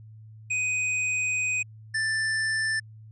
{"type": "tone pair in turn", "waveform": "square", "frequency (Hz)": [2500, 1767.8], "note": ["D#7", "A6"], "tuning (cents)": [8, 8], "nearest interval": "tritone", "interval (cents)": 600, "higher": "first", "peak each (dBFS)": -25, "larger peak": "neither", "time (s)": [[0.5, 1.63], [1.94, 2.8]], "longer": "first", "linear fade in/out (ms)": 10, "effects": ["added 109 Hz sine -44 dBFS peak until 3.11 s", "resampled to 24000 Hz"]}